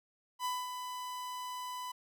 45% pulse tone with ADSR envelope, 998 Hz, B5, 18 cents sharp, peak -32 dBFS, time 0.39-1.92 s, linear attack 60 ms, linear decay 220 ms, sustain -7 dB, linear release 8 ms, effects none

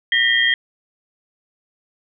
sine tone cluster, 1836 / 1958 / 3207 Hz, A#6 / B6 / G7, -27 / -15 / +39 cents, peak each -18 dBFS, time 0.12-0.54 s, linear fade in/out 2 ms, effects none

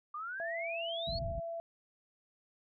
sine exponential sweep, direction up, 1174.7 to 4463 Hz, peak -38 dBFS, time 0.14-1.19 s, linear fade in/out 5 ms
sine tone, 670 Hz, E5, 28 cents sharp, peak -37 dBFS, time 0.4-1.6 s, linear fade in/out 0 ms
white low-pass noise, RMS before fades -40 dBFS, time 1.07-1.4 s, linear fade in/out 5 ms, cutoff 160 Hz, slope 24 dB/octave
effects none

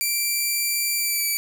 5% pulse tone with pitch glide, 2349 to 2309 Hz, D7 to D7, 0 to -30 cents, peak -12 dBFS, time 0.01-1.37 s, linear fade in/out 0 ms, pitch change -30 cents, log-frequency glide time 0.96-1.25 s, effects none

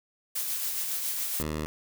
blue noise with tremolo, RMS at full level -30 dBFS, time 0.35-1.43 s, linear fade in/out 10 ms, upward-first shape sine, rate 7.2 Hz, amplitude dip 30%
10% pulse tone, 77 Hz, D#2, 17 cents flat, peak -22 dBFS, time 1.4-1.66 s, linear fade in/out 0 ms
effects none

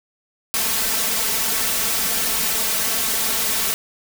white noise with comb filter, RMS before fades -21 dBFS, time 0.54-3.74 s, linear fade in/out 0 ms, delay 4.5 ms, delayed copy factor +1, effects none

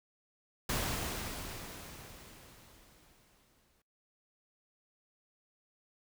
pink noise with exponential decay, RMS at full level -33 dBFS, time 0.69-3.82 s, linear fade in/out 5 ms, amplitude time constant 680 ms, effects noise-tail reverb RT60 0.3 s tail -25 dB re dry

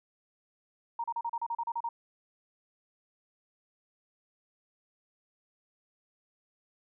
sine tone bursts, 932.3 Hz, A#5, in tune, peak -30 dBFS, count 11, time 0.99-1.89 s, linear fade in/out 5 ms, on 50 ms, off 35 ms, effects none

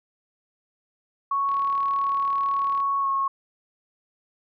sine tone with pitch glide, 1108.7 to 1092.2 Hz, C#6 to C#6, 0 to -26 cents, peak -21 dBFS, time 1.31-3.28 s, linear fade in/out 5 ms, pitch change -26 cents, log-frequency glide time 3-3.08 s
click train, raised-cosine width 0.3 ms, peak -28 dBFS, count 51, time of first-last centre 1.49-2.802 s, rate 38.1 Hz
effects none

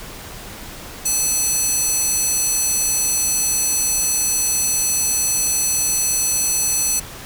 square tone with high-pass filter, 863 Hz, A5, 34 cents flat, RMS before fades -19 dBFS, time 1.05-7 s, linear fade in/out 10 ms, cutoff 7100 Hz, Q 1.9, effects pink hiss -35 dBFS RMS until 7.25 s

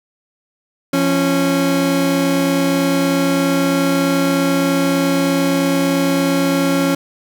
30% pulse tone pair together, 172.1 / 275.3 Hz, F3 / C#4, -25 / -12 cents, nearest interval minor sixth, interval 813 cents, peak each -17 / -12 dBFS, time 0.93-6.95 s, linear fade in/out 5 ms, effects none

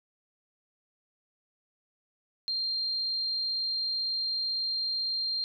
sine tone, 4186 Hz, C8, in tune, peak -28 dBFS, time 2.48-5.44 s, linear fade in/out 0 ms, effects none

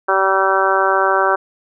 harmonic tone, 192.4 Hz, G3, 32 cents flat, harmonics 2 / 3 / 4 / 5 / 6 / 7 / 8, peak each -20 / -20 / -20 / -20 / -20 / -20 / -20 dBFS, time 0.08-1.36 s, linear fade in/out 10 ms, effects none

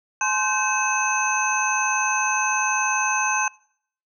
sine tone cluster, 851 / 1048 / 1539 / 2579 / 6220 Hz, G#5 / C6 / G6 / E7 / G8, +42 / +2 / -32 / -39 / -14 cents, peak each -26 dBFS, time 0.21-3.48 s, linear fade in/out 2 ms, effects noise-tail reverb RT60 0.6 s tail -24 dB re dry

